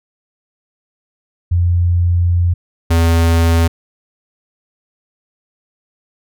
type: tone pair in turn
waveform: sine / square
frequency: 87.31 / 83.23 Hz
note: F2 / E2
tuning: 0 / +17 cents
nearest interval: minor second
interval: 83 cents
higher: first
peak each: -10 dBFS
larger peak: neither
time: 1.51-2.54 / 2.9-3.68 s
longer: first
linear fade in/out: 10 ms
effects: none